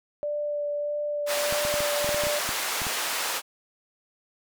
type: tone with vibrato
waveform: sine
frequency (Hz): 587.3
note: D5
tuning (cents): 0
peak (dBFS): -26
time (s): 0.23-2.39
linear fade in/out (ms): 0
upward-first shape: sine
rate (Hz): 1.6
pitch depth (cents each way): 10
type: band-pass noise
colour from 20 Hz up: pink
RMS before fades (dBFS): -29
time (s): 1.26-3.42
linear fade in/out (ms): 50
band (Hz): 790 to 16000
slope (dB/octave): 12
type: clicks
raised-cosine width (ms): 3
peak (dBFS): -23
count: 12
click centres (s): 1.525 / 1.651 / 1.741 / 1.805 / 2.045 / 2.091 / 2.145 / 2.237 / 2.269 / 2.491 / 2.818 / 2.868
effects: none